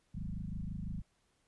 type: tone with frequency modulation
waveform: sine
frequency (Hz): 105.6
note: G#2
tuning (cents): +29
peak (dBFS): -37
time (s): 0.14-1.02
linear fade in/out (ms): 10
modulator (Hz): 26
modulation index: 3.8
effects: pink hiss -75 dBFS RMS until 1.47 s + resampled to 24000 Hz